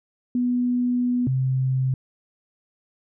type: tone pair in turn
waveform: sine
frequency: 246.1 / 130.78 Hz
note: B3 / C3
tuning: -6 / 0 cents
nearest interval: major seventh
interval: 1094 cents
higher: first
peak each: -19 / -19 dBFS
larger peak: neither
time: 0.35-1.27 / 1.27-1.94 s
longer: first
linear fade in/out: 2 ms
effects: none